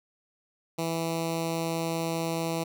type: tone with notch filter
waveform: 10% pulse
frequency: 164.81 Hz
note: E3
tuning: in tune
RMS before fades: -30 dBFS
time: 0.78-2.64 s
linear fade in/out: 10 ms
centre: 1600 Hz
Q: 1.1
effects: none